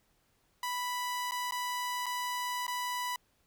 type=tone with dropouts; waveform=sawtooth; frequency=987.8 Hz; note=B5; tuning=in tune; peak=-29 dBFS; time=0.63-3.16 s; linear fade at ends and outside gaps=2 ms; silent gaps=1.311-1.319 / 1.51-1.521 / 2.059-2.064 / 2.667-2.679 s; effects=pink hiss -72 dBFS RMS until 3.46 s